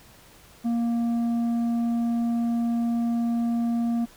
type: tone with tanh clipping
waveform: sine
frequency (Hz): 234.1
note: A#3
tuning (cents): +8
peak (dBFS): -23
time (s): 0.64-4.06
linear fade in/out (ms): 20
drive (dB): 6
effects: pink hiss -52 dBFS RMS until 4.16 s